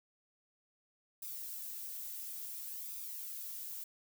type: noise with flanger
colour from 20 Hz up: violet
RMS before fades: -44 dBFS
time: 1.22-3.84 s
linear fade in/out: 5 ms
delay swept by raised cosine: 0.81 to 2.91 ms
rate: 0.58 Hz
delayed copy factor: +0.5
effects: none